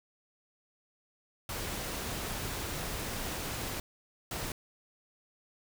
pink noise bursts at uneven times, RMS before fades -37 dBFS, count 2, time 1.49-3.8 / 4.31-4.52 s, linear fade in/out 2 ms, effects none

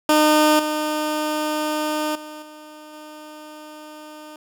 15% pulse tone with level steps, 304.9 Hz, D#4, 35 cents flat, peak -7 / -15 / -28 / -33 / -31 dBFS, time 0.09-4.36 s, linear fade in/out 2 ms, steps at 0.59 / 2.15 / 2.42 / 2.93 s, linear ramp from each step 5 ms, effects none

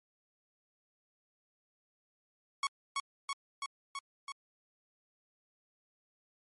sawtooth tone with echo, 1108.7 Hz, C#6, in tune, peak -26 dBFS, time 2.63-2.67 s, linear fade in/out 2 ms, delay 330 ms, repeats 5, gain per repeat -2 dB, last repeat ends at 4.32 s, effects MP3 48 kbps

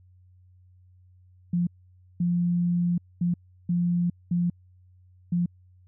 sine tone bursts at uneven times, 174.5 Hz, F3, 1 cent flat, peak -21 dBFS, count 6, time 1.53-1.67 / 2.2-2.98 / 3.21-3.34 / 3.69-4.1 / 4.31-4.5 / 5.32-5.46 s, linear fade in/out 5 ms, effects added 91 Hz sine -53 dBFS peak until 5.87 s

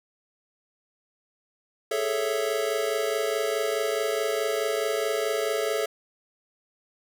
square chord, A major seventh, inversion third, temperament equal, 415.3 / 440 / 554.4 / 659.3 Hz, G#4 / A4 / C#5 / E5, 0 / 0 / 0 / 0 cents, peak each -32 / -29 / -32 / -32 dBFS, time 1.91-5.86 s, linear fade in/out 5 ms, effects none

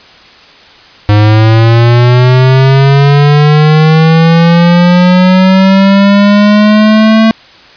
square linear sweep, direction up, 103.4 to 223.4 Hz, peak -3 dBFS, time 1.09-7.31 s, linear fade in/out 0 ms, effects white hiss -36 dBFS RMS until 7.76 s + resampled to 11025 Hz

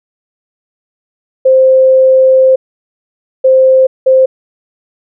sine tone bursts at uneven times, 523.3 Hz, C5, in tune, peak -3 dBFS, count 3, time 1.45-2.56 / 3.44-3.87 / 4.06-4.26 s, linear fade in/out 10 ms, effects none

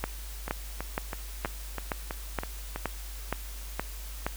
two click trains, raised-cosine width 0.5 ms, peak -18 / -13 dBFS, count 8 / 10, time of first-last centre 0.48-2.76 / 0.04-4.265 s, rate 3.07 / 2.13 Hz, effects added 50 Hz sine -38 dBFS peak until 4.36 s + white hiss -46 dBFS RMS until 4.36 s

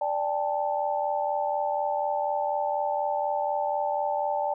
sine chord, D suspended fourth, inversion none, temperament equal with one note detuned, 587.3 / 795.9 / 880 Hz, D5 / G5 / A5, 0 / +26 / 0 cents, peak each -29 dBFS, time 0.01-4.54 s, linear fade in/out 5 ms, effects none

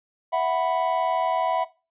triangle chord, E suspended second, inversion none, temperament equal, 659.3 / 740 / 987.8 Hz, E5 / F#5 / B5, 0 / 0 / 0 cents, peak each -22 / -23 / -24 dBFS, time 0.32-1.65 s, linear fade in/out 20 ms, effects noise-tail reverb RT60 0.3 s tail -19 dB re dry + resampled to 8000 Hz

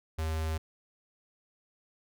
square tone with notch filter, 79.6 Hz, D#2, 40 cents sharp, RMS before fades -32 dBFS, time 0.18-0.58 s, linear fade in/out 10 ms, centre 200 Hz, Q 1.3, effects none

